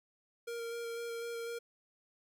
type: tone with vibrato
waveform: square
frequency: 466.2 Hz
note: A#4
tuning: in tune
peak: -39 dBFS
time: 0.47-1.59 s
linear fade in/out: 10 ms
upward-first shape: square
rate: 4 Hz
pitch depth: 10 cents each way
effects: none